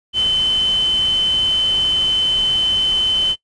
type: tone in noise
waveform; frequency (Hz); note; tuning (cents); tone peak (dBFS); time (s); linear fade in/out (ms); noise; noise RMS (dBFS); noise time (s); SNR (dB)
sine; 3056; G7; -45; -14; 0.13-3.36; 50; pink; -32; 0.13-3.36; +15
effects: noise-tail reverb RT60 0.1 s tail -19 dB re dry + resampled to 22050 Hz